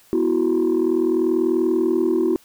sine chord, B suspended fourth, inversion none, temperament equal, 246.9 / 329.6 / 370 Hz, B3 / E4 / F#4, 0 / 0 / 0 cents, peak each -23 / -18 / -18 dBFS, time 0.13-2.36 s, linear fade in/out 0 ms, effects tanh soft clip ceiling -12 dBFS + white hiss -53 dBFS RMS until 2.44 s

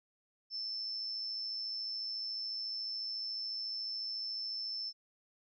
sine tone with amplitude modulation, 5300 Hz, E8, 9 cents sharp, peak -35 dBFS, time 0.5-4.93 s, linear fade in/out 50 ms, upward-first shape sine, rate 114 Hz, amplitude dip 35%, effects none

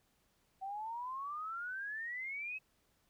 sine exponential sweep, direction up, 758 to 2591 Hz, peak -39 dBFS, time 0.61-2.59 s, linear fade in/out 20 ms, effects pink hiss -75 dBFS RMS until 3.09 s

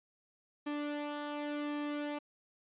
sawtooth tone with flanger, 293.7 Hz, D4, in tune, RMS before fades -38 dBFS, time 0.66-2.19 s, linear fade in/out 10 ms, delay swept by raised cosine 2 to 3 ms, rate 0.9 Hz, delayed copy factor -0.55, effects resampled to 8000 Hz

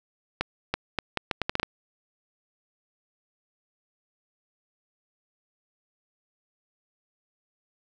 accelerating click train, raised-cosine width 0.3 ms, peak -9 dBFS, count 10, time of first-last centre 0.41-1.631 s, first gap 330 ms, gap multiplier 0.75, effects none

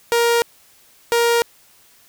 sawtooth tone pair in turn, 469.7 / 469.7 Hz, A#4 / A#4, +13 / +13 cents, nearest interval unison, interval 0 cents, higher neither, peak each -10 dBFS, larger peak neither, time 0.12-0.42 / 1.12-1.42 s, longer neither, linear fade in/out 0 ms, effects white hiss -52 dBFS RMS until 2.08 s

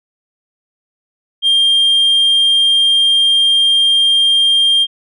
sine tone, 3200 Hz, G7, 35 cents sharp, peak -6 dBFS, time 1.42-4.87 s, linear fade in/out 50 ms, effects tanh soft clip ceiling -7 dBFS

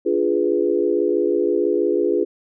sine chord, D diminished seventh, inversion none, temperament equal, 293.7 / 349.2 / 415.3 / 493.9 Hz, D4 / F4 / Ab4 / Cb5, 0 / 0 / 0 / 0 cents, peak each -25 / -20 / -20 / -24 dBFS, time 0.05-2.25 s, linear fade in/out 20 ms, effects none

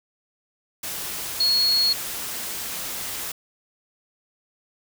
sine tone in noise, 4325 Hz, C#8, 43 cents flat, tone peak -17 dBFS, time 1.4-1.93 s, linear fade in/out 5 ms, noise white, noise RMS -31 dBFS, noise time 0.83-3.32 s, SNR +11 dB, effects none

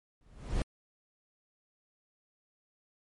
brown noise with exponential growth, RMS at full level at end -26 dBFS, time 0.21-0.62 s, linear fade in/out 1 ms, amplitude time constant 88 ms, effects MP3 48 kbps

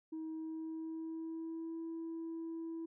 sine tone with pitch glide, 318.2 to 328.7 Hz, D#4 to E4, +39 to -5 cents, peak -38 dBFS, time 0.12-2.86 s, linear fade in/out 10 ms, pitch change +56 cents, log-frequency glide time 0.32-1.79 s, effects tanh soft clip ceiling -38 dBFS

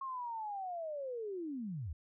sine linear sweep, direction down, 1089 to 65.7 Hz, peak -38 dBFS, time 0.01-1.93 s, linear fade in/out 5 ms, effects none

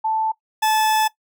sine / 40% pulse tone pair in turn, 880 / 868.4 Hz, A5 / A5, 0 / -23 cents, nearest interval unison, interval 23 cents, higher first, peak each -18 / -15 dBFS, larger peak second, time 0.04-0.32 / 0.62-1.08 s, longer second, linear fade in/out 10 ms, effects noise-tail reverb RT60 0.1 s tail -17 dB re dry

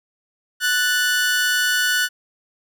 sawtooth tone pair together, 1480 / 1762 Hz, F#6 / A6, 0 / +2 cents, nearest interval minor third, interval 302 cents, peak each -14 / -22 dBFS, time 0.6-2.09 s, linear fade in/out 50 ms, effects none

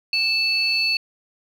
sine tone pair together, 2637 / 4435 Hz, E7 / C#8, 0 / 0 cents, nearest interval major sixth, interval 900 cents, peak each -20 dBFS, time 0.13-0.97 s, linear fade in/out 2 ms, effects tanh soft clip ceiling -11 dBFS

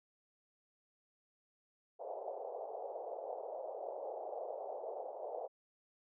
white band-pass noise, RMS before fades -44 dBFS, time 1.99-5.48 s, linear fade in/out 20 ms, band 450 to 750 Hz, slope 48 dB/octave, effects none

